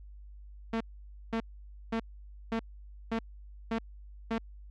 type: tone bursts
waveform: sawtooth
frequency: 226.4 Hz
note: A3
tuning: 50 cents sharp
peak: -25 dBFS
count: 7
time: 0.73-4.382 s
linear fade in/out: 5 ms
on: 76 ms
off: 520 ms
effects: added 50 Hz sine -46 dBFS peak until 4.7 s + low-pass 3000 Hz 12 dB/octave